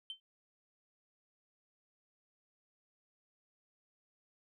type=tone with exponential decay; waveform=sine; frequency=3098 Hz; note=G7; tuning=21 cents flat; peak=-35 dBFS; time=0.1-0.2 s; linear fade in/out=1 ms; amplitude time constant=21 ms; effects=tanh soft clip ceiling -37 dBFS